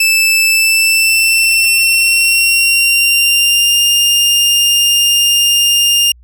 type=tone with pitch glide; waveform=sawtooth; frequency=2637 to 2810 Hz; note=E7 to F7; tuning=0 to +10 cents; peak=-5 dBFS; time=0-6.12 s; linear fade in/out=5 ms; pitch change=+110 cents; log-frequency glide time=0.48-3.83 s; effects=added 60 Hz sine -39 dBFS peak until 6.23 s